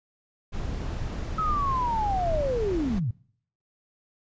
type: noise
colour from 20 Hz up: brown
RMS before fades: -31 dBFS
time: 0.52-3 s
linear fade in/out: 20 ms
type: linear sweep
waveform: sine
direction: down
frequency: 1300 to 98 Hz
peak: -24 dBFS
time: 1.38-3.11 s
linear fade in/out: 5 ms
effects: noise-tail reverb RT60 0.6 s tail -24 dB re dry + resampled to 16000 Hz